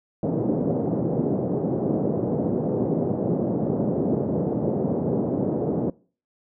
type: band-pass noise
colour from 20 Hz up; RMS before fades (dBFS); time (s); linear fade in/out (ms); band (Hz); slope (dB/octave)
pink; -24; 0.23-5.9; 2; 140 to 560; 24
effects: noise-tail reverb RT60 0.4 s tail -23 dB re dry